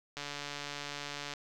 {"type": "click train", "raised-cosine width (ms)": 0.2, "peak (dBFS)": -22, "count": 169, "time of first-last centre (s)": [0.17, 1.337], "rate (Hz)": 144, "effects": []}